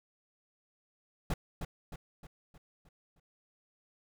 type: noise with echo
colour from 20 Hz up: brown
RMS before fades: -30 dBFS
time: 1.3-1.34 s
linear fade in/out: 5 ms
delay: 310 ms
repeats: 6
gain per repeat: -6 dB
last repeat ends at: 3.2 s
effects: none